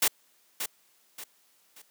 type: noise with echo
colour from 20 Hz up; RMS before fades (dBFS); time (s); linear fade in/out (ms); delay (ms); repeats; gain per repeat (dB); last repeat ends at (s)
white; -23; 0.02-0.08; 5; 580; 3; -9; 1.82
effects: white hiss -65 dBFS RMS until 1.9 s + high-pass 200 Hz 12 dB/octave